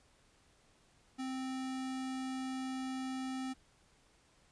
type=tone; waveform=square; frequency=261.3 Hz; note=C4; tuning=2 cents flat; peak=-38 dBFS; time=1.18-3.54 s; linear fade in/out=20 ms; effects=pink hiss -68 dBFS RMS until 4.51 s + resampled to 22050 Hz